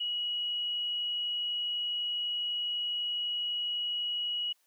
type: tone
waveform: sine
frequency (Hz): 2912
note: F#7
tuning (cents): -28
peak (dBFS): -30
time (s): 0-4.53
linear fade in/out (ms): 10
effects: white hiss -71 dBFS RMS until 4.66 s + high-pass 400 Hz 12 dB/octave